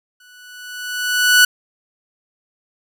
sawtooth tone with exponential growth, 1480 Hz, F#6, in tune, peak -3 dBFS, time 0.2-1.45 s, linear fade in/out 5 ms, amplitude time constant 270 ms, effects none

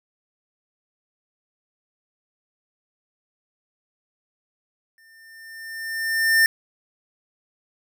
square tone with exponential growth, 1800 Hz, A6, 39 cents sharp, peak -13 dBFS, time 4.98-6.46 s, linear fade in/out 1 ms, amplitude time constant 320 ms, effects none

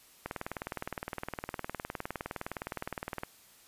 click train, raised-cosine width 0.5 ms, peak -20 dBFS, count 59, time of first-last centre 0.26-3.234 s, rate 19.5 Hz, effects white hiss -59 dBFS RMS until 3.67 s + resampled to 32000 Hz

